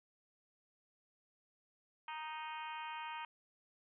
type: harmonic tone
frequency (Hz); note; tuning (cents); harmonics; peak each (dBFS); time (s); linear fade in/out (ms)
311.1; D#4; 0; 3 / 4 / 5 / 6 / 7 / 8 / 9 / 10; -44 / -51 / -53 / -56 / -55 / -52 / -57 / -56; 2.08-3.25; 2
effects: none